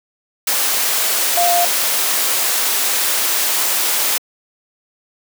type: tone in noise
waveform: sine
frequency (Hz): 698.5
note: F5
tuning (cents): 0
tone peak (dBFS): -13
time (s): 1.37-1.65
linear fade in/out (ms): 5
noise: white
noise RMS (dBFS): -17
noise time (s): 0.47-4.18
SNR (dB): +1
effects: high-pass 400 Hz 12 dB/octave